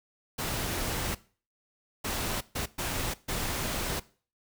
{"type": "noise bursts at uneven times", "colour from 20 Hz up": "pink", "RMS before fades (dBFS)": -32, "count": 5, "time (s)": [[0.38, 1.15], [2.04, 2.41], [2.55, 2.66], [2.78, 3.14], [3.28, 4]], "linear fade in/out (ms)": 10, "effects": ["noise-tail reverb RT60 0.4 s tail -19 dB re dry"]}